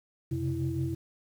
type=tone cluster; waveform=sine; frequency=89.3 / 131.1 / 137 / 329.5 Hz; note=F2 / C3 / C#3 / E4; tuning=+39 / +4 / -20 / -1 cents; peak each=-35 / -31 / -36 / -33 dBFS; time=0.31-0.95 s; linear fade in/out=10 ms; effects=tanh soft clip ceiling -19 dBFS + 9-bit